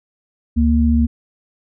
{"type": "tone pair together", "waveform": "sine", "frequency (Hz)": [72.68, 233.1], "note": ["D2", "A#3"], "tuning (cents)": [-17, 0], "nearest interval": "octave + minor sixth", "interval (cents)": 2017, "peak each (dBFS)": -14, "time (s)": [0.56, 1.07], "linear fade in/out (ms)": 20, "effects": []}